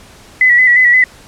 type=tone with vibrato; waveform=sine; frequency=1975.5 Hz; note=B6; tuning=in tune; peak=-5 dBFS; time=0.41-1.04 s; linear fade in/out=2 ms; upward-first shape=square; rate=5.7 Hz; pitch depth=37 cents each way; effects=pink hiss -40 dBFS RMS until 1.27 s + low-pass 10000 Hz 12 dB/octave